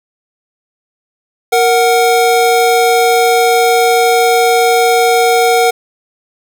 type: tone pair together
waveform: square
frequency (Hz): 466.2 / 740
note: A#4 / F#5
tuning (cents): 0 / 0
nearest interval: minor sixth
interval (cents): 800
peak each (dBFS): -11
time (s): 1.52-5.71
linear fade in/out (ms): 10
effects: none